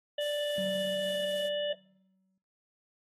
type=harmonic tone; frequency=587.3 Hz; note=D5; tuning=in tune; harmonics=1 / 3 / 5 / 6; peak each=-30 / -43 / -37 / -45 dBFS; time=0.18-1.73 s; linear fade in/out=5 ms
type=noise with tremolo; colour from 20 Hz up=blue; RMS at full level=-46 dBFS; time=0.2-1.49 s; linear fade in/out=20 ms; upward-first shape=triangle; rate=3.5 Hz; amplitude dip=25%
type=tone with exponential decay; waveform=triangle; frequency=189.1 Hz; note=F#3; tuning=38 cents sharp; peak=-32 dBFS; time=0.58-2.38 s; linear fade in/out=2 ms; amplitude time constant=390 ms
effects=noise-tail reverb RT60 0.6 s tail -21 dB re dry + AAC 32 kbps